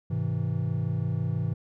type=chord; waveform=triangle; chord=Ab augmented; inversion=none; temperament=just; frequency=103.83 / 129.78 / 162.23 Hz; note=Ab2 / C3 / E3; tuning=0 / -14 / -27 cents; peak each=-28 dBFS; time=0.1-1.54 s; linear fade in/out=10 ms; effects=none